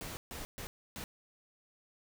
pink noise bursts at uneven times, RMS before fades -43 dBFS, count 4, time 0.01-0.17 / 0.31-0.45 / 0.58-0.67 / 0.96-1.04 s, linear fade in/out 0 ms, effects none

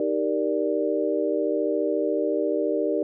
sine chord, Eb major seventh, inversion none, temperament equal, 311.1 / 392 / 466.2 / 587.3 Hz, Eb4 / G4 / Bb4 / D5, 0 / 0 / 0 / 0 cents, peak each -27 dBFS, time 0-3.03 s, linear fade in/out 2 ms, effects none

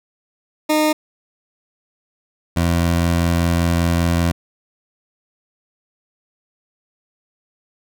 20% pulse tone pair in turn, 306.9 / 85.13 Hz, D#4 / F2, -24 / -44 cents, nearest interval octave + minor seventh, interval 2220 cents, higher first, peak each -9 / -10 dBFS, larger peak first, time 0.69-0.93 / 2.56-4.32 s, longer second, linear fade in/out 10 ms, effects none

